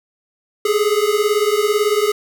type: beating tone pair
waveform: square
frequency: 410 / 428 Hz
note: G#4 / A4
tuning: -22 / -48 cents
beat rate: 18 Hz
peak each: -18 / -18 dBFS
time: 0.65-2.12 s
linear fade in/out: 5 ms
effects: none